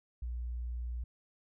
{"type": "tone", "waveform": "sine", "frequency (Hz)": 60, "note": "B1", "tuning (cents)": -49, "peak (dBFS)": -35, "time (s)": [0.22, 1.04], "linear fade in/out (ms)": 5, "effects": []}